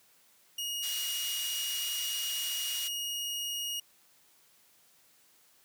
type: tone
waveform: sawtooth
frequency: 2873 Hz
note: F7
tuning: 48 cents sharp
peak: -30 dBFS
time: 0.58-3.8 s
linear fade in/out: 5 ms
type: high-pass noise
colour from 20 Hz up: pink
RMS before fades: -39 dBFS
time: 0.82-2.89 s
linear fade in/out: 20 ms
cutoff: 3100 Hz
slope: 12 dB/octave
effects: white hiss -64 dBFS RMS until 5.64 s + high-pass 100 Hz 12 dB/octave